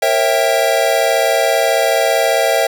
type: chord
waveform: square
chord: A# diminished seventh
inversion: none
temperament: equal with one note detuned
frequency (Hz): 466.2 / 544.5 / 659.3 / 784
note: A#4 / C#5 / E5 / G5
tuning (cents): 0 / -31 / 0 / 0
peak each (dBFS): -21 / -18 / -16 / -20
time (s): 0.02-2.67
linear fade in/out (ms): 5
effects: none